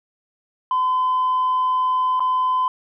sine tone with dropouts, 1019 Hz, C6, 46 cents flat, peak -15 dBFS, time 0.71-2.68 s, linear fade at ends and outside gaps 2 ms, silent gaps 2.196-2.204 s, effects tanh soft clip ceiling -14 dBFS

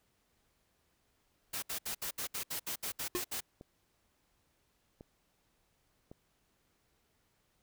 white noise bursts, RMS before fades -38 dBFS, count 12, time 1.53-3.407 s, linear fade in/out 10 ms, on 95 ms, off 67 ms
square tone with exponential decay, 357.6 Hz, F4, 41 cents sharp, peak -29 dBFS, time 3.15-3.25 s, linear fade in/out 0 ms, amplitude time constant 21 ms
clicks, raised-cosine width 2 ms, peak -36 dBFS, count 3, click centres 3.611 / 5.009 / 6.115 s
effects pink hiss -75 dBFS RMS until 7.62 s

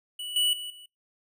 square tone with level steps, 2951 Hz, F#7, 5 cents flat, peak -34 / -22 / -35 / -46 dBFS, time 0.19-0.86 s, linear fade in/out 5 ms, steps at 0.36 / 0.53 / 0.7 s, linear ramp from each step 2 ms, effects noise-tail reverb RT60 0.2 s tail -26 dB re dry

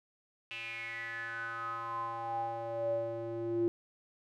square tone with band-pass filter sweep, 115.3 Hz, A#2, 19 cents flat, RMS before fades -37 dBFS, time 0.51-3.68 s, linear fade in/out 0 ms, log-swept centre 2700 to 350 Hz, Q 8.7, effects none

